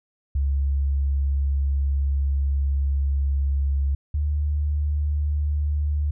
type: tone pair in turn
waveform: sine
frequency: 69.3 / 73.79 Hz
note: C#2 / D2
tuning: 0 / +9 cents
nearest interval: minor second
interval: 109 cents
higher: second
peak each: -19 / -20 dBFS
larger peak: first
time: 0.35-3.95 / 4.14-6.11 s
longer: first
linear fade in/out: 5 ms
effects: none